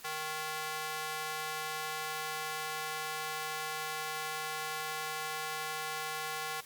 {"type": "tone with high-pass filter", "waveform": "square", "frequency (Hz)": 155.56, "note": "D#3", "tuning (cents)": 0, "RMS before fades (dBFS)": -38, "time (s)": [0.04, 6.61], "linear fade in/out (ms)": 10, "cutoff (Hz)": 950, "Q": 0.94, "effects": ["white hiss -53 dBFS RMS until 6.65 s", "Opus 48 kbps"]}